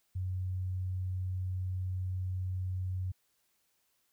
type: tone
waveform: sine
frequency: 92.5 Hz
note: F#2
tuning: in tune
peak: -32 dBFS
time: 0.15-3.12 s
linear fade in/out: 10 ms
effects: white hiss -75 dBFS RMS until 4.12 s